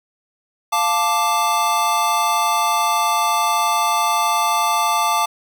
square chord, D minor, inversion first, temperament equal, 698.5 / 880 / 1174.7 Hz, F5 / A5 / D6, 0 / 0 / 0 cents, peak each -24 / -20 / -20 dBFS, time 0.72-5.26 s, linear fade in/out 10 ms, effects none

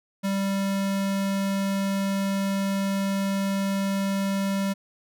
square tone, 196 Hz, G3, in tune, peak -24 dBFS, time 0.23-4.74 s, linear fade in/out 20 ms, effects none

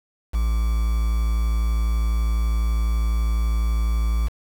triangle tone with quantisation, 56 Hz, A1, 31 cents sharp, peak -16 dBFS, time 0.33-4.29 s, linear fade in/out 20 ms, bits 6, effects none

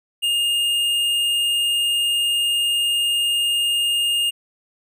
triangle tone with tanh clipping, 2830 Hz, F7, 22 cents sharp, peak -19 dBFS, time 0.22-4.31 s, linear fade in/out 20 ms, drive 16 dB, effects none

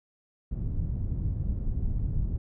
pink low-pass noise, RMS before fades -29 dBFS, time 0.51-2.38 s, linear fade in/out 5 ms, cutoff 120 Hz, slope 12 dB/octave, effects none

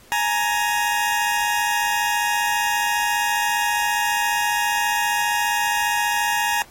20% pulse tone pair together, 837.5 / 932.3 Hz, G#5 / A#5, +14 / 0 cents, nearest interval major second, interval 186 cents, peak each -17 dBFS, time 0.12-6.62 s, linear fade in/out 0 ms, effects pink hiss -50 dBFS RMS until 6.7 s + AAC 48 kbps

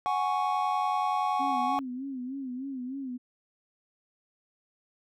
triangle chord, F# suspended second, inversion none, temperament equal, 740 / 830.6 / 1108.7 Hz, F#5 / G#5 / C#6, 0 / 0 / 0 cents, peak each -28 dBFS, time 0.06-1.79 s, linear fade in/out 0 ms
sine tone with vibrato, 261.6 Hz, C4, in tune, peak -33 dBFS, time 1.39-3.18 s, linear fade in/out 20 ms, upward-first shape sine, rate 3.3 Hz, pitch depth 100 cents each way
effects none

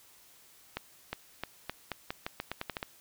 accelerating click train, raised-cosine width 0.3 ms, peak -18 dBFS, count 13, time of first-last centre 0.77-2.829 s, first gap 360 ms, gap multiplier 0.85, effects white hiss -59 dBFS RMS until 3 s

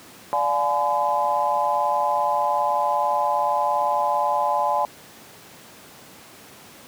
sine chord, D diminished seventh, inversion none, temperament just, 587.3 / 704.8 / 845.8 / 1014.9 Hz, D5 / F5 / Ab5 / Cb6, 0 / +16 / +31 / +47 cents, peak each -26 / -27 / -22 / -24 dBFS, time 0.33-4.85 s, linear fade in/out 0 ms, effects pink hiss -45 dBFS RMS until 6.87 s + high-pass 150 Hz 12 dB/octave

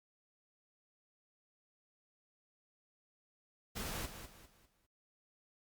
pink noise with echo, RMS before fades -41 dBFS, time 3.75-4.07 s, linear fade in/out 20 ms, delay 200 ms, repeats 4, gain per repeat -9 dB, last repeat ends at 4.87 s, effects Opus 48 kbps

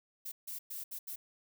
violet noise bursts at uneven times, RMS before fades -42 dBFS, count 5, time 0.25-0.32 / 0.47-0.59 / 0.7-0.84 / 0.91-0.99 / 1.07-1.16 s, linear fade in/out 10 ms, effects none

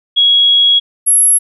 sine tone pair in turn, 3322 / 11198 Hz, G#7 / F9, 0 / +4 cents, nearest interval octave + major sixth, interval 2104 cents, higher second, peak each -6 dBFS, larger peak neither, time 0.16-0.8 / 1.06-1.39 s, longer first, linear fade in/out 20 ms, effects none

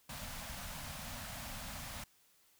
pink band-stop noise, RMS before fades -45 dBFS, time 0.09-2.04 s, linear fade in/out 5 ms, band 260 to 560 Hz, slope 48 dB/octave, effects white hiss -69 dBFS RMS until 2.59 s

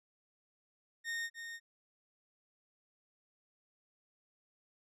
40% pulse tone with echo, 1844 Hz, A#6, 19 cents flat, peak -35 dBFS, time 1.04-1.3 s, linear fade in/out 50 ms, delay 300 ms, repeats 1, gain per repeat -7 dB, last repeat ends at 1.6 s, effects low-pass 10000 Hz 12 dB/octave

